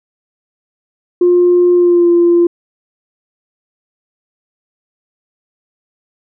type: tone with pitch glide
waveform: sine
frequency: 354.3 to 345 Hz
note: F4 to F4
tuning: +25 to -21 cents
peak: -5 dBFS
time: 1.21-2.47 s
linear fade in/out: 5 ms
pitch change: -46 cents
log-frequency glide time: 1.74-2.09 s
effects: tanh soft clip ceiling -2 dBFS